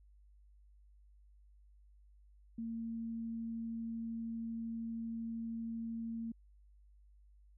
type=tone; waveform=sine; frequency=228.2 Hz; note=A#3; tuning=37 cents flat; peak=-38 dBFS; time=2.58-6.32 s; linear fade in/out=5 ms; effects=added 50 Hz sine -60 dBFS peak until 7.57 s